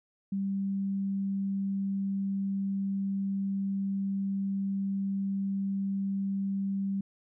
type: tone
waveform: sine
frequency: 196 Hz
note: G3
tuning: in tune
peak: -28 dBFS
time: 0.32-7.01 s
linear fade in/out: 5 ms
effects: none